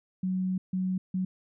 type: tone bursts at uneven times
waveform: sine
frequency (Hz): 185.9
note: F#3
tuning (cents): +8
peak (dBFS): -26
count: 3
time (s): 0.23-0.58 / 0.73-0.98 / 1.14-1.25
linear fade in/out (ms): 5
effects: none